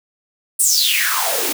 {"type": "noise with high-pass filter sweep", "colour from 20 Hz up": "white", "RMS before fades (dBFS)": -17, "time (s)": [0.59, 1.53], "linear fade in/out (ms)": 10, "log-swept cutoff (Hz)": [9500, 270], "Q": 7.6, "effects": []}